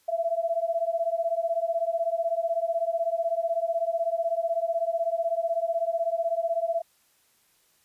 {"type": "beating tone pair", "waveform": "sine", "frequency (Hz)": [661, 677], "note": ["E5", "E5"], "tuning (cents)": [5, 46], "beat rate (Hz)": 16, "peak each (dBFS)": -27, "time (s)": [0.08, 6.82], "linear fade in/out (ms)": 10, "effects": ["white hiss -65 dBFS RMS until 7.84 s", "resampled to 32000 Hz"]}